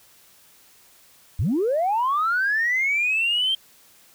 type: linear sweep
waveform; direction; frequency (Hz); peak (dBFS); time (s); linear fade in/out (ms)
sine; up; 68.7 to 3173; -18; 1.39-3.55; 5
effects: tanh soft clip ceiling -15 dBFS + white hiss -54 dBFS RMS until 4.14 s